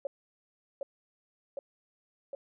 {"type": "tone with echo", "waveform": "sine", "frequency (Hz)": 554.4, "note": "C#5", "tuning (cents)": 0, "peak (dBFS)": -30, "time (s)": [0.05, 0.07], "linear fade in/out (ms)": 2, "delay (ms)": 760, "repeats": 3, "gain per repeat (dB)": -2, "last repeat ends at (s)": 2.35, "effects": []}